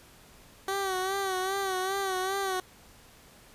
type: tone with vibrato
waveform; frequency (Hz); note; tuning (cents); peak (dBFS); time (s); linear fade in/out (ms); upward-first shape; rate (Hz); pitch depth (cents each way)
15% pulse; 382.2; G4; -44; -22; 0.68-2.6; 2; sine; 2.5; 61
effects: pink hiss -55 dBFS RMS until 3.54 s + resampled to 32000 Hz